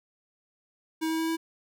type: tone with pitch steps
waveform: square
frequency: 320.1 / 322.3 / 324.6 / 326.8 Hz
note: D#4 / E4 / E4 / E4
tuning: +49 / -39 / -27 / -15 cents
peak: -27 dBFS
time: 1.01-1.37 s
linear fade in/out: 20 ms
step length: 90 ms
effects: none